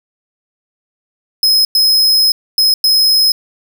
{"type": "tone bursts at uneven times", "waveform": "45% pulse", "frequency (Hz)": 5120, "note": "D#8", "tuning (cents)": 49, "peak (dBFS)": -8, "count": 4, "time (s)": [[1.43, 1.65], [1.75, 2.32], [2.58, 2.74], [2.84, 3.32]], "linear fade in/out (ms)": 2, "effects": []}